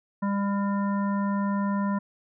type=harmonic tone; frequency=200 Hz; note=G3; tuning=35 cents sharp; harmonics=1 / 3 / 5 / 7 / 9; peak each=-24 / -37 / -32 / -41 / -44 dBFS; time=0.22-1.99 s; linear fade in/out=10 ms; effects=none